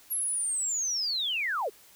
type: linear sweep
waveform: sine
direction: down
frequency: 11480 to 349.2 Hz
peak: -27 dBFS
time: 0.1-1.7 s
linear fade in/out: 20 ms
effects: white hiss -56 dBFS RMS until 1.95 s